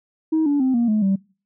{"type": "tone with pitch steps", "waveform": "sine", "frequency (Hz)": [317.1, 287.4, 260.6, 236.2, 214.1, 194.07], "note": ["D#4", "D4", "C4", "A#3", "A3", "G3"], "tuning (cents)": [33, -37, -7, 23, -47, -17], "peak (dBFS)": -14, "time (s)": [0.32, 1.16], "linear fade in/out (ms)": 10, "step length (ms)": 140, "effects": ["noise-tail reverb RT60 0.4 s tail -26 dB re dry", "tanh soft clip ceiling -13 dBFS"]}